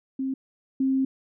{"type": "tone pair in turn", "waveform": "sine", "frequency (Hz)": [266, 266], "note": ["C4", "C4"], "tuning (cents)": [29, 29], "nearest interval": "unison", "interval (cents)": 0, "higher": "neither", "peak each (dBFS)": [-25, -20], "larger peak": "second", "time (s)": [[0.19, 0.34], [0.8, 1.05]], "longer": "second", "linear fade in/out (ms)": 5, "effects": []}